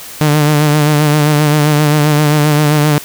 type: tone with vibrato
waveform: sawtooth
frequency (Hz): 149.7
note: D3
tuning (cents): +33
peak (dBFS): -4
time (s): 0.21-2.98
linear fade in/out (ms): 0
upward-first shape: sine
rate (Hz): 7.6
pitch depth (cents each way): 41
effects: white hiss -30 dBFS RMS until 3.04 s